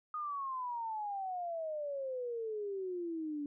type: exponential sweep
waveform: sine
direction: down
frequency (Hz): 1244.5 to 285.4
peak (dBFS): -36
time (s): 0.14-3.46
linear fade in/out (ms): 2
effects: none